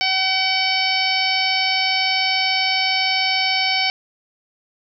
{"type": "harmonic tone", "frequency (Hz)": 759, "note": "F#5", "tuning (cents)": 44, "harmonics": [1, 2, 3, 4, 5, 6, 7], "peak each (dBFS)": [-24, -32, -21, -25, -30, -24, -24], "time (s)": [0.01, 3.9], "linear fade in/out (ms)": 0, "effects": []}